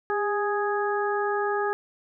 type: harmonic tone with a mistuned harmonic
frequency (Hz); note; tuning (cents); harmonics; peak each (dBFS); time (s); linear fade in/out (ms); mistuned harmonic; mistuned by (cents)
415.3; G#4; 0; 1 / 2 / 3 / 4; -26 / -29 / -31 / -32; 0.1-1.73; 0; 1; -37
effects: none